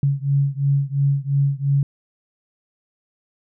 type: beating tone pair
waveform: sine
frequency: 138.59 / 141.49 Hz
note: C#3 / C#3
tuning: 0 / +36 cents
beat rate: 2.9 Hz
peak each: -19 / -20 dBFS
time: 0.03-1.83 s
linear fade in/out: 2 ms
effects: none